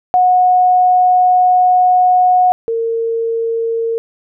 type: tone pair in turn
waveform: sine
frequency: 730 / 457.1 Hz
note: F#5 / A#4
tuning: -24 / -34 cents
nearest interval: minor sixth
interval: 810 cents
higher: first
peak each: -7 / -14 dBFS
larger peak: first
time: 0.14-2.52 / 2.68-3.98 s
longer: first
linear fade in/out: 0 ms
effects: none